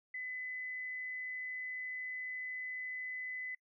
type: tone with amplitude modulation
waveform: sine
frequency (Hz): 2012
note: B6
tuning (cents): +32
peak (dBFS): -38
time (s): 0.14-3.55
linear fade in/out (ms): 5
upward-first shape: sine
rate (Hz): 154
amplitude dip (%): 25
effects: noise-tail reverb RT60 0.1 s tail -25 dB re dry